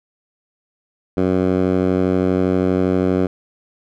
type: tone with band-pass filter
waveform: 10% pulse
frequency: 92.5 Hz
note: F#2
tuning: in tune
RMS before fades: -17 dBFS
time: 1.17-3.27 s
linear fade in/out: 5 ms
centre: 300 Hz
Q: 0.74
effects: none